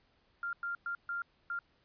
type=tone bursts at uneven times; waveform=sine; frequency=1394 Hz; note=F6; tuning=4 cents flat; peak=-34 dBFS; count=5; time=0.43-0.53 / 0.63-0.75 / 0.86-0.95 / 1.09-1.22 / 1.5-1.59 s; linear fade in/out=2 ms; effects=pink hiss -71 dBFS RMS until 1.84 s + resampled to 11025 Hz